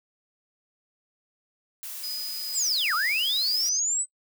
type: noise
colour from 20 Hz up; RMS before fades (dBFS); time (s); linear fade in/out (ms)
blue; -37; 1.83-3.69; 0
type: tone with tremolo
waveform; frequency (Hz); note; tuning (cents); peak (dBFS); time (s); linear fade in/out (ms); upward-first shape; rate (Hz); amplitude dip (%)
sine; 4978; D#8; 0; -30; 2.03-3.8; 10; triangle; 2.4; 25
type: linear two-way sweep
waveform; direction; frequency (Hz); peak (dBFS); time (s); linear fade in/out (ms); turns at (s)
sine; down then up; 8160 to 1174.7 to 8160; -23; 2.53-4.06; 50; 2.94
effects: noise-tail reverb RT60 0.1 s tail -23 dB re dry